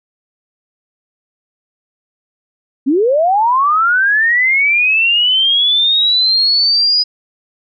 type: linear sweep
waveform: sine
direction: up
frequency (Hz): 246.9 to 4970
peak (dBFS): -9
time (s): 2.86-7.04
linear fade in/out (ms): 20
effects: none